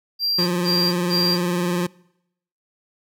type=tone bursts; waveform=triangle; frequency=4738 Hz; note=D8; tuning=14 cents sharp; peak=-18 dBFS; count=3; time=0.19-1.38 s; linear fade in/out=50 ms; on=290 ms; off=160 ms
type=tone with vibrato; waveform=25% pulse; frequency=176.5 Hz; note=F3; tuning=19 cents sharp; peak=-16 dBFS; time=0.38-1.87 s; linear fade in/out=10 ms; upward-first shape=sine; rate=20 Hz; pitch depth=51 cents each way
effects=noise-tail reverb RT60 0.8 s tail -25 dB re dry